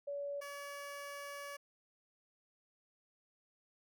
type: tone pair in turn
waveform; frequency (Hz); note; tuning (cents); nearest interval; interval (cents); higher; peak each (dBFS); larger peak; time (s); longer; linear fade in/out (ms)
sine / 15% pulse; 569 / 569; C#5 / C#5; +45 / +45; unison; 0; neither; -38 / -38; neither; 0.07-0.41 / 0.41-1.57; second; 10
effects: none